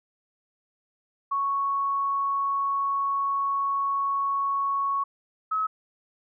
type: tone pair in turn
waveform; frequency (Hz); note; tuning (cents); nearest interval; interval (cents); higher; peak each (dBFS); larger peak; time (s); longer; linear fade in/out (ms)
sine; 1108.7 / 1283.9; C#6 / E6; 0 / -46; minor third; 254; second; -23; neither; 1.31-5.04 / 5.51-5.67; first; 10
effects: none